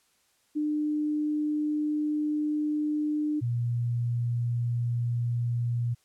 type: tone pair in turn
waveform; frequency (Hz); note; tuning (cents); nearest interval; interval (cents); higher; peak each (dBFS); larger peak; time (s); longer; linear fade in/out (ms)
sine; 300.8 / 119.37; D4 / A#2; +42 / +42; octave + major third; 1600; first; -25 / -25; neither; 0.55-3.41 / 3.41-5.95; first; 20
effects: white hiss -68 dBFS RMS until 6.04 s + low-pass 11000 Hz 12 dB/octave